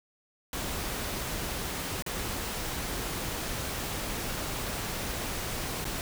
pink noise with dropouts, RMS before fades -34 dBFS, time 0.53-6.01 s, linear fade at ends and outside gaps 1 ms, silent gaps 2.024-2.063 / 5.844-5.852 s, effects none

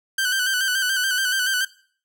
sawtooth tone with vibrato, 1529 Hz, G6, 44 cents flat, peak -16 dBFS, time 0.18-1.65 s, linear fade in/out 5 ms, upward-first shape square, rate 7 Hz, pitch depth 47 cents each way, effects noise-tail reverb RT60 0.5 s tail -20 dB re dry

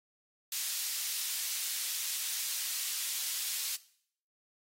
pink high-pass noise, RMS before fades -36 dBFS, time 0.52-3.76 s, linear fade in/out 2 ms, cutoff 3900 Hz, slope 12 dB/octave, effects noise-tail reverb RT60 0.6 s tail -18 dB re dry + AAC 48 kbps

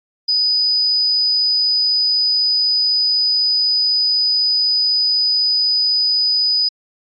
sine tone, 4978 Hz, D#8, in tune, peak -13 dBFS, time 0.28-6.69 s, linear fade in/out 10 ms, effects AAC 64 kbps

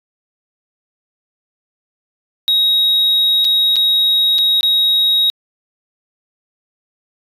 sine tone with dropouts, 3791 Hz, A#7, 28 cents sharp, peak -8 dBFS, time 2.48-5.3 s, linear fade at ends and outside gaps 0 ms, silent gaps 3.445-3.45 / 3.758-3.765 / 4.383-4.387 / 4.609-4.631 s, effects tanh soft clip ceiling -9 dBFS

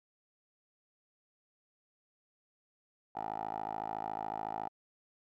10% pulse tone with band-pass filter, 53.9 Hz, A1, 35 cents flat, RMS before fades -39 dBFS, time 3.15-4.69 s, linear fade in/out 10 ms, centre 800 Hz, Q 5.3, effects none

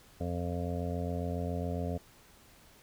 harmonic tone, 87.31 Hz, F2, in tune, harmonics 1 / 2 / 3 / 5 / 6 / 7 / 8, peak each -35 / -38 / -40 / -42 / -43 / -43 / -44 dBFS, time 0.2-1.98 s, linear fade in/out 10 ms, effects pink hiss -59 dBFS RMS until 2.82 s

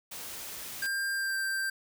white noise, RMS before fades -41 dBFS, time 0.11-0.87 s, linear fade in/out 10 ms
square tone with pitch glide, 1594 to 1573 Hz, G6 to G6, +28 to +6 cents, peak -30 dBFS, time 0.82-1.7 s, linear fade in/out 5 ms, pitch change -22 cents, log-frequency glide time 1.13-1.36 s
effects none

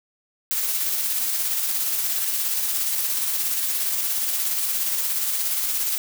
blue noise with tremolo, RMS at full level -23 dBFS, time 0.51-5.98 s, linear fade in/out 0 ms, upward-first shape square, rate 17 Hz, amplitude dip 25%, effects none

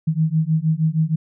sine beating tone pair, 155.56 / 161.96 Hz, D#3 / E3, 0 / -30 cents, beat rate 6.4 Hz, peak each -19 dBFS, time 0.07-1.16 s, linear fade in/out 10 ms, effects none

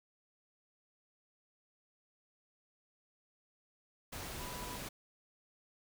sine tone in noise, 986 Hz, B5, 3 cents flat, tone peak -48 dBFS, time 4.39-4.78 s, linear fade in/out 10 ms, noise pink, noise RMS -44 dBFS, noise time 4.12-4.89 s, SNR -7 dB, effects none

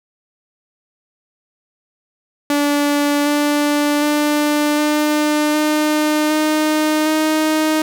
sawtooth tone with pitch steps, 289.5 / 293 / 296.6 / 300.2 / 303.9 / 307.6 / 311.4 Hz, D4 / D4 / D4 / D4 / D#4 / D#4 / D#4, -25 / -4 / +17 / +38 / -41 / -20 / +2 cents, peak -10 dBFS, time 2.5-7.82 s, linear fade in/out 2 ms, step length 760 ms, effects none

